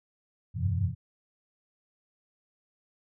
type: tone cluster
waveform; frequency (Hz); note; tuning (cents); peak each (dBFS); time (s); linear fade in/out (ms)
sine; 85.6 / 95.2 / 102.3 / 127.9 / 168.3; F2 / F#2 / G#2 / C3 / E3; -34 / +50 / -26 / -39 / +36; -33 / -28 / -33 / -33 / -36; 0.54-0.95; 50
effects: none